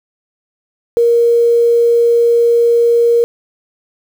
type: tone with quantisation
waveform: sine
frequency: 470.1 Hz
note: A#4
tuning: 15 cents sharp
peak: -7 dBFS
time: 0.97-3.24 s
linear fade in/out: 0 ms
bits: 6
effects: none